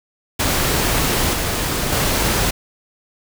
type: noise with level steps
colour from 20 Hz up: pink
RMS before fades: -18 / -21 / -18 dBFS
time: 0.39-2.51 s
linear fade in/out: 10 ms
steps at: 1.33 / 1.92 s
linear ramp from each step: 10 ms
effects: none